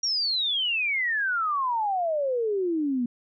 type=exponential sweep; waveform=sine; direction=down; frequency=5720 to 234.3 Hz; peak=-23 dBFS; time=0.03-3.06 s; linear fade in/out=5 ms; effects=none